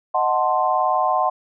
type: chord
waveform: sine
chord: D# diminished seventh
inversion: none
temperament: equal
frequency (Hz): 622.3 / 740 / 880 / 1046.5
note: D#5 / F#5 / A5 / C6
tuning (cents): 0 / 0 / 0 / 0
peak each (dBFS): -24 / -20 / -24 / -21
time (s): 0.14-1.3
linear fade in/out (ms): 10
effects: none